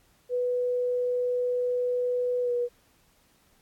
sine tone with pitch glide, 493.9 to 484 Hz, B4 to B4, 0 to -35 cents, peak -24 dBFS, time 0.29-2.69 s, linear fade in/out 50 ms, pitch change -35 cents, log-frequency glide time 2.42-2.52 s, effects pink hiss -64 dBFS RMS until 3.61 s + AAC 64 kbps

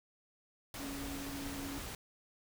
sine tone in noise, 278.1 Hz, C#4, 6 cents sharp, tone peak -42 dBFS, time 0.8-1.78 s, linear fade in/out 2 ms, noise pink, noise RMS -44 dBFS, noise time 0.74-1.95 s, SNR -1 dB, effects none

